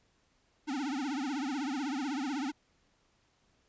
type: tone with vibrato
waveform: square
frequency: 277.2 Hz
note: C#4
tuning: in tune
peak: -33 dBFS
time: 0.67-2.52 s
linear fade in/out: 20 ms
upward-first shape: triangle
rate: 16 Hz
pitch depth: 220 cents each way
effects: pink hiss -71 dBFS RMS until 3.68 s + resampled to 16000 Hz